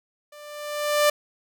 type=tone with level ramp; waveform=sawtooth; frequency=592 Hz; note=D5; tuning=14 cents sharp; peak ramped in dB=-40 to -11 dBFS; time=0.32-1.1 s; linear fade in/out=5 ms; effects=none